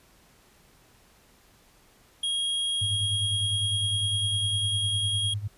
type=tone; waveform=square; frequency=3274 Hz; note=G#7; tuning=25 cents flat; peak=-26 dBFS; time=2.23-5.34 s; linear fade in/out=5 ms
type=tone with tremolo; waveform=sine; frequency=103 Hz; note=G#2; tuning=14 cents flat; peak=-26 dBFS; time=2.81-5.48 s; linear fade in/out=10 ms; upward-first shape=sine; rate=9.9 Hz; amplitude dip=75%
effects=pink hiss -59 dBFS RMS until 5.57 s + resampled to 32000 Hz